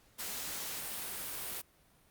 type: noise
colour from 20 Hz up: white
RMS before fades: -40 dBFS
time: 0.18-1.62 s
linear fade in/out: 20 ms
effects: pink hiss -66 dBFS RMS until 2.1 s + Opus 48 kbps